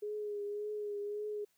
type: tone with vibrato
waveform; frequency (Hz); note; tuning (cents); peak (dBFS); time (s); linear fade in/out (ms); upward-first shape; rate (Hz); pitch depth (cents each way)
sine; 415.3; G#4; 0; -36; 0.02-1.45; 10; triangle; 1.8; 36
effects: white hiss -75 dBFS RMS until 1.57 s